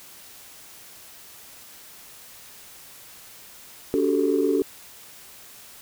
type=tone cluster; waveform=sine; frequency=286.5 / 371.7 / 391.4 / 438.6 Hz; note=D4 / F#4 / G4 / A4; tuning=-43 / +8 / -3 / -6 cents; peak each=-23 / -25 / -25 / -23 dBFS; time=3.94-4.62 s; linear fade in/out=0 ms; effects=tanh soft clip ceiling -10 dBFS + white hiss -46 dBFS RMS until 5.81 s